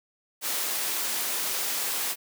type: high-pass noise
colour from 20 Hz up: white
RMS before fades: -29 dBFS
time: 0.41-2.16 s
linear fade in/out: 50 ms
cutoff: 310 Hz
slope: 12 dB/octave
effects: none